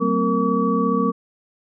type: tone cluster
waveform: sine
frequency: 187.7 / 224.6 / 259.4 / 463.4 / 1140 Hz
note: F#3 / A3 / C4 / A#4 / C#6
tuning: +25 / +36 / -15 / -10 / +48 cents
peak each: -23 dBFS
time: 0-1.12 s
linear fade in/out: 20 ms
effects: none